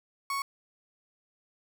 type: tone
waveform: 35% pulse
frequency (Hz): 1108.7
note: C#6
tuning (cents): 0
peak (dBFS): -28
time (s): 0.3-0.42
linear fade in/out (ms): 2
effects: none